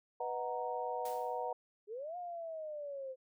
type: chord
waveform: sine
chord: B major seventh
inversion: none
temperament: equal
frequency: 493.9 / 622.3 / 740 / 932.3 Hz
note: B4 / D#5 / F#5 / A#5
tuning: 0 / 0 / 0 / 0 cents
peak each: -40 / -44 / -40 / -41 dBFS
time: 0.2-1.53 s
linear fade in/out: 5 ms
type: noise with exponential decay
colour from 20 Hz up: white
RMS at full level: -48 dBFS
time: 1.05-1.46 s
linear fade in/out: 5 ms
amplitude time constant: 89 ms
type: linear two-way sweep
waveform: sine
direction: up then down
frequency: 397.2 to 720 to 513 Hz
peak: -40 dBFS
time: 1.87-3.16 s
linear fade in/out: 50 ms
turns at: 2.17 s
effects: none